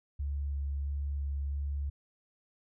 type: tone with vibrato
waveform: sine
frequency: 70.6 Hz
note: C#2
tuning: 32 cents sharp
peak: -31 dBFS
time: 0.19-1.9 s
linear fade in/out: 10 ms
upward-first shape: square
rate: 1.5 Hz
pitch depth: 9 cents each way
effects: none